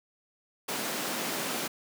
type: high-pass noise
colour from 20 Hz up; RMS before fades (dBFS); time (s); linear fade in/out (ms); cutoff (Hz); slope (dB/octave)
pink; -33; 0.68-1.68; 10; 200; 24
effects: none